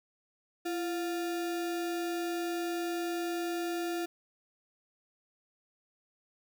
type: tone with sample-and-hold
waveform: sine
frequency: 340 Hz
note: F4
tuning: 46 cents flat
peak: -31 dBFS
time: 0.65-4.06 s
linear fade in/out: 10 ms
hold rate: 1050 Hz
effects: none